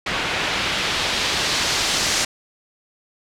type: noise with low-pass filter sweep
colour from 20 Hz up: white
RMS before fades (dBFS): -22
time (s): 0.06-2.25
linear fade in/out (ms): 5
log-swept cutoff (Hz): 2600 to 6100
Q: 1.1
effects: none